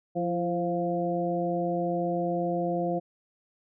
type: harmonic tone with a mistuned harmonic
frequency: 174.61 Hz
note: F3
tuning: in tune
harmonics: 1 / 2 / 3 / 4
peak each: -31 / -31 / -31 / -31 dBFS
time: 0.15-3 s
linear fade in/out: 20 ms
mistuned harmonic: 2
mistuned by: -40 cents
effects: none